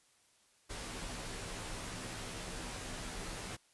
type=noise with comb filter; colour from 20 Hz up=pink; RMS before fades=-43 dBFS; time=0.69-3.57 s; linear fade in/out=20 ms; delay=14 ms; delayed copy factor=-0.7; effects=white hiss -69 dBFS RMS until 3.73 s + resampled to 24000 Hz